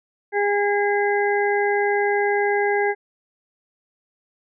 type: harmonic tone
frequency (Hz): 408.1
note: G#4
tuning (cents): -30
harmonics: 1 / 2 / 4 / 5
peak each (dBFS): -20 / -23 / -26 / -27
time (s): 0.32-2.95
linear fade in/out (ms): 50
effects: none